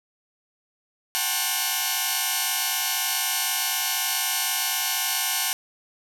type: tone cluster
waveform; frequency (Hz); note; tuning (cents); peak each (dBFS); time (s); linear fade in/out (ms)
5% pulse; 736 / 791 / 884 / 1071 / 2900; F#5 / G5 / A5 / C6 / F#7; -9 / +15 / +8 / +40 / -35; -19; 1.15-5.53; 0
effects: none